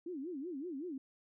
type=tone with vibrato; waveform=sine; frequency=311.1 Hz; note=D#4; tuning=in tune; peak=-39 dBFS; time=0.06-0.98 s; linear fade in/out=5 ms; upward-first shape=sine; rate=5.3 Hz; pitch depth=290 cents each way; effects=none